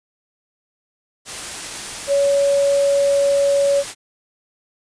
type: tone in noise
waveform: sine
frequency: 562 Hz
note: C#5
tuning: 24 cents sharp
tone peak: -13 dBFS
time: 2.07-3.84 s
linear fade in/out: 50 ms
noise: white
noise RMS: -29 dBFS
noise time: 1.25-3.95 s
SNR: +13 dB
effects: resampled to 22050 Hz